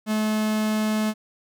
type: tone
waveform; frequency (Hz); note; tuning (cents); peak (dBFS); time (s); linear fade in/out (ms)
45% pulse; 215.5; A3; -36; -21; 0.06-1.14; 50
effects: none